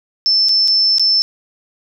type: tone with dropouts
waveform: sine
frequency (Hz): 5300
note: E8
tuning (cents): +9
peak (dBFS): -10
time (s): 0.26-1.22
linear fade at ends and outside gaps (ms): 0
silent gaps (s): 0.486-0.492 / 0.676-0.681 / 0.983-0.996
effects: none